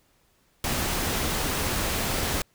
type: noise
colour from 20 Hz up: pink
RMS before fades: -27 dBFS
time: 0.64-2.42 s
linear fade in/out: 2 ms
effects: pink hiss -65 dBFS RMS until 2.54 s